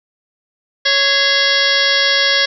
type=harmonic tone with a mistuned harmonic; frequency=554.4 Hz; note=C#5; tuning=in tune; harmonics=1 / 2 / 3 / 4 / 5 / 6 / 7 / 8 / 9 / 10; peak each=-22 / -27 / -17 / -20 / -27 / -17 / -23 / -20 / -22 / -22 dBFS; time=0.85-2.46 s; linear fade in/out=10 ms; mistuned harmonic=4; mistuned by=-130 cents; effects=none